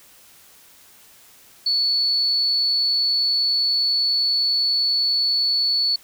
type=tone; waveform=sine; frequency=4435 Hz; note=C#8; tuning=in tune; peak=-17 dBFS; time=1.66-5.96 s; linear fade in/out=5 ms; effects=white hiss -50 dBFS RMS until 6.03 s